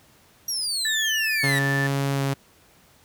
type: exponential sweep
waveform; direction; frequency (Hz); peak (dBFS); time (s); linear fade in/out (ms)
30% pulse; down; 5780 to 1884; -21; 0.48-1.59; 5
type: tone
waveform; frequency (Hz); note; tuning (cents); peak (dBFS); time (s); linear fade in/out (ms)
sine; 1760; A6; 0; -24; 0.85-1.87; 2
type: tone with pitch glide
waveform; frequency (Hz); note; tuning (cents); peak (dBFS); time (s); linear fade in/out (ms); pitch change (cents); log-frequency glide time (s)
sawtooth; 138.59 to 137.55; C#3 to C#3; 0 to -13; -18; 1.43-2.34; 10; -13; 2.13-2.21
effects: pink hiss -56 dBFS RMS until 3.04 s + high-pass 60 Hz 12 dB/octave